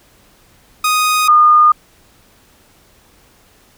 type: tone pair in turn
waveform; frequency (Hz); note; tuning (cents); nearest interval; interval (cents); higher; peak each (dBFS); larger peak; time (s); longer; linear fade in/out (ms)
sawtooth / sine; 1244.5 / 1219.6; D#6 / D#6; 0 / -35; unison; 35; first; -8 / -5; second; 0.84-1.28 / 1.28-1.72; neither; 5
effects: pink hiss -50 dBFS RMS until 3.77 s